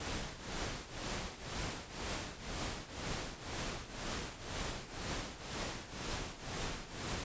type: noise with tremolo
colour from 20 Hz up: pink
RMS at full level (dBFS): -38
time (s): 0-7.24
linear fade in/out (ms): 5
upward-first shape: triangle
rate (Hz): 2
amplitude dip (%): 80
effects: resampled to 16000 Hz